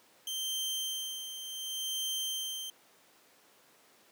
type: tone with tremolo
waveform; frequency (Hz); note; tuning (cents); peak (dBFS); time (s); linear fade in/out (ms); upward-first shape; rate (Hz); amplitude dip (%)
sawtooth; 3136; G7; 0; -29; 0.27-2.7; 2; sine; 0.68; 60
effects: pink hiss -62 dBFS RMS until 4.11 s + high-pass 300 Hz 12 dB/octave